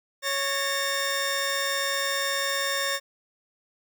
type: tone pair together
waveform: 15% pulse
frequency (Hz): 554.4 / 1818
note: C#5 / A#6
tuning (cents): 0 / -44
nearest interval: octave + major sixth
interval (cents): 2056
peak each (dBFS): -22 / -21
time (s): 0.22-3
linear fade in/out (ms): 50
effects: none